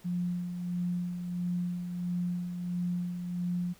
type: tone with tremolo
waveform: sine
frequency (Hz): 176.9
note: F3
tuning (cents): +23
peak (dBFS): -28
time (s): 0.04-3.74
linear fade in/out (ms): 20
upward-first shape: sine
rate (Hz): 1.5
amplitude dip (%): 50
effects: pink hiss -59 dBFS RMS until 3.79 s